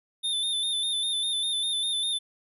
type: tone with vibrato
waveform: square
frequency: 3585 Hz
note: A7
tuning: 32 cents sharp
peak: -26 dBFS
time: 0.23-2.19 s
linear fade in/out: 20 ms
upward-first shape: square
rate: 5 Hz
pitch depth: 34 cents each way
effects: resampled to 32000 Hz